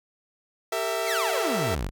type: chord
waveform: sawtooth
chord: E diminished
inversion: first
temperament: equal with one note detuned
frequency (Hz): 392 / 456 / 659.3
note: G4 / Bb4 / E5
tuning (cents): 0 / -38 / 0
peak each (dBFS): -29 / -27 / -24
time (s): 0.72-1.75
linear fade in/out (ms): 5
type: exponential sweep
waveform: sawtooth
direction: down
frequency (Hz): 2512 to 36.56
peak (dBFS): -23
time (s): 1.05-1.91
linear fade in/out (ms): 50
effects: none